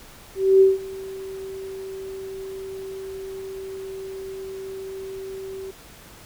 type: tone with ADSR envelope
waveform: sine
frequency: 384.5 Hz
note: G4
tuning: 33 cents flat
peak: -9 dBFS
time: 0.35-5.71 s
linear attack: 260 ms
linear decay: 170 ms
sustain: -22 dB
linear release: 6 ms
effects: pink hiss -46 dBFS RMS until 6.25 s